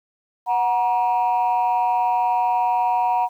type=tone pair together; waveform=sine; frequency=736.6 / 949 Hz; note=F#5 / A#5; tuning=-8 / +31 cents; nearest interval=major third; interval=439 cents; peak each=-18 dBFS; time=0.46-3.29 s; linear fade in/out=50 ms; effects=tanh soft clip ceiling -13 dBFS + 9-bit